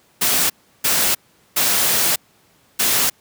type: noise bursts at uneven times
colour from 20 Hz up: white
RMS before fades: -17 dBFS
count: 4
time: 0.21-0.5 / 0.84-1.15 / 1.56-2.16 / 2.79-3.1 s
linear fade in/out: 10 ms
effects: pink hiss -56 dBFS RMS until 3.2 s + high-pass 100 Hz 12 dB/octave